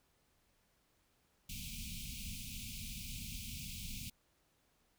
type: band-stop noise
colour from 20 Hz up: pink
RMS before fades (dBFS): -45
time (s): 1.49-4.1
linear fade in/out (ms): 5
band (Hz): 250 to 2300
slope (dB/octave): 96
effects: pink hiss -75 dBFS RMS until 4.98 s